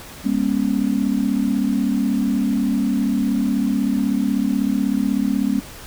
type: tone cluster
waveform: sine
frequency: 201.1 / 237.4 / 273.5 Hz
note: G3 / A#3 / C#4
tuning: +44 / +32 / -23 cents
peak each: -21 dBFS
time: 0.24-5.61 s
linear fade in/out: 20 ms
effects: pink hiss -38 dBFS RMS until 5.86 s